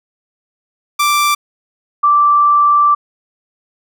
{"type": "tone pair in turn", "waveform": ["sawtooth", "sine"], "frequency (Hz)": [1174.7, 1170.3], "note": ["D6", "D6"], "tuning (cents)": [0, -6], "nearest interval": "unison", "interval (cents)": 6, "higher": "first", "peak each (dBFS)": -7, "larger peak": "neither", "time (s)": [[0.99, 1.35], [2.03, 2.95]], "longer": "second", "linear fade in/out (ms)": 10, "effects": []}